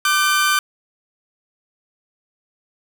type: tone pair together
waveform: sawtooth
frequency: 1187 / 1528.9 Hz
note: D6 / G6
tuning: +18 / -44 cents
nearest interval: major third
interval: 438 cents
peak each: -14 dBFS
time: 0.05-0.59 s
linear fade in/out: 2 ms
effects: none

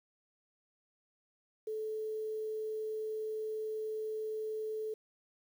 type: tone with quantisation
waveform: sine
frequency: 434.7 Hz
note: A4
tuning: 21 cents flat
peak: -35 dBFS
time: 1.67-4.94 s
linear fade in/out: 5 ms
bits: 10
effects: none

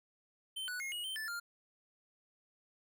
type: tone with pitch steps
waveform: square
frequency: 3092 / 1478 / 2151 / 2897 / 3108 / 1752 / 1401 Hz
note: G7 / F#6 / C7 / F#7 / G7 / A6 / F6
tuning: -24 / -2 / +47 / -37 / -16 / -8 / +5 cents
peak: -39 dBFS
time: 0.56-1.4 s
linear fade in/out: 10 ms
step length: 120 ms
effects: none

